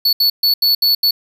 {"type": "tone bursts at uneven times", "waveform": "square", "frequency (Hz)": 4435, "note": "C#8", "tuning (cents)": 0, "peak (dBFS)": -11, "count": 6, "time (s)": [[0.05, 0.13], [0.2, 0.3], [0.43, 0.54], [0.62, 0.75], [0.82, 0.95], [1.03, 1.11]], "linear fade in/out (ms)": 5, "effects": ["7-bit"]}